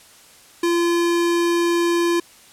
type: tone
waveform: square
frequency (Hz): 342.9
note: F4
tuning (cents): -32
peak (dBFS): -17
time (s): 0.63-2.2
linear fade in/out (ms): 5
effects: white hiss -48 dBFS RMS until 2.52 s + low-pass 11000 Hz 12 dB/octave